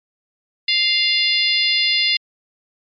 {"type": "harmonic tone", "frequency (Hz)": 698.5, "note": "F5", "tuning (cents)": 0, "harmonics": [3, 4, 5, 6, 7], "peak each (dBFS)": [-21, -21, -21, -21, -21], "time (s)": [0.68, 2.17], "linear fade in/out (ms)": 5, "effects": ["MP3 48 kbps"]}